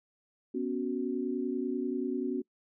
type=chord; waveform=sine; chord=B suspended second; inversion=none; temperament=equal; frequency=246.9 / 277.2 / 370 Hz; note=B3 / C#4 / F#4; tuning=0 / 0 / 0 cents; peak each=-34 dBFS; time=0.54-2.42 s; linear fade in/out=10 ms; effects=noise-tail reverb RT60 0.1 s tail -25 dB re dry